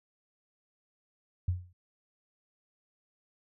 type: tone with exponential decay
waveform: sine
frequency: 89.6 Hz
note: F2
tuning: 45 cents sharp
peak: -23 dBFS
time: 1.48-1.73 s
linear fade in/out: 5 ms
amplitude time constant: 53 ms
effects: none